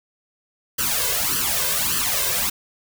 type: noise with flanger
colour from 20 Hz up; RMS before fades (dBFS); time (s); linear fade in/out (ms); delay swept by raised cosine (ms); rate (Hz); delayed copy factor
white; -22; 0.78-2.5; 10; 0.65 to 1.95; 1.7; +0.8
effects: none